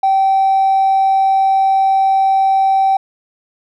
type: tone with hard clipping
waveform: sine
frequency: 774 Hz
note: G5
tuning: 22 cents flat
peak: -10 dBFS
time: 0.03-2.97 s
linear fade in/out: 5 ms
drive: 1 dB
effects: none